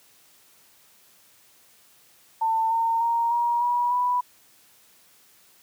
sine tone with pitch steps, 896 / 913.2 / 930.8 / 948.7 / 967 / 985.6 Hz, A5 / A#5 / A#5 / A#5 / B5 / B5, +31 / -36 / -3 / +30 / -37 / -4 cents, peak -20 dBFS, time 2.41-4.21 s, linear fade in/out 10 ms, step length 300 ms, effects white hiss -57 dBFS RMS until 5.62 s + high-pass 80 Hz 12 dB/octave

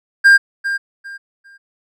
triangle tone with echo, 1600 Hz, G6, 35 cents sharp, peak -3 dBFS, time 0.24-0.38 s, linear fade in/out 20 ms, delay 400 ms, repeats 3, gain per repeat -12 dB, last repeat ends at 1.58 s, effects none

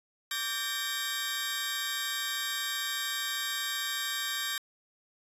20% pulse tone cluster, 1157 / 1581 / 1817 / 3767 Hz, D6 / G6 / A#6 / A#7, -26 / +14 / -45 / +17 cents, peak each -35 / -31 / -33 / -30 dBFS, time 0.31-4.58 s, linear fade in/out 2 ms, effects resampled to 32000 Hz

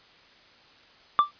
triangle tone with exponential decay, 1174.7 Hz, D6, in tune, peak -10 dBFS, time 1.19-1.31 s, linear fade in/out 0 ms, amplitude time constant 25 ms, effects white hiss -55 dBFS RMS until 1.39 s + resampled to 11025 Hz

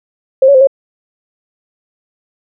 sine tone with pitch steps, 529 / 562 / 520 / 546 Hz, C5 / C#5 / C5 / C#5, +19 / +24 / -11 / -26 cents, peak -3 dBFS, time 0.42-0.672 s, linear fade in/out 5 ms, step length 63 ms, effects none

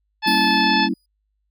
harmonic tone, 869 Hz, A5, 22 cents flat, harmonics 1 / 2 / 3 / 4 / 5 / 6, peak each -19 / -22 / -24 / -25 / -26 / -27 dBFS, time 0.22-0.89 s, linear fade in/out 50 ms
sine chord, G diminished seventh, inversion none, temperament equal, 196 / 233.1 / 277.2 / 329.6 Hz, G3 / Bb3 / Db4 / Fb4, 0 / 0 / 0 / 0 cents, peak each -25 dBFS, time 0.26-0.94 s, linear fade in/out 10 ms
sawtooth tone with exponential decay, 4933 Hz, D#8, 16 cents flat, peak -23 dBFS, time 0.27-1.06 s, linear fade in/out 5 ms, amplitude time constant 170 ms
effects added 51 Hz sine -68 dBFS peak until 1.5 s

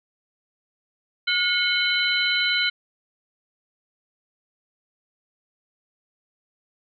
sine tone cluster, 1440 / 2181 / 3059 / 4015 Hz, F#6 / C#7 / G7 / B7, -47 / -29 / -43 / +28 cents, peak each -25 dBFS, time 1.27-2.7 s, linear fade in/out 10 ms, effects none

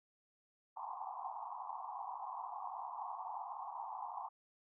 pink band-pass noise, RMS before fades -45 dBFS, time 0.76-4.29 s, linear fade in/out 10 ms, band 740 to 1100 Hz, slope 96 dB/octave, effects none

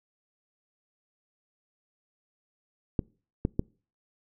clicks, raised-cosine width 3 ms, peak -12 dBFS, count 3, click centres 2.992 / 3.451 / 3.594 s, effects noise-tail reverb RT60 0.4 s tail -26 dB re dry

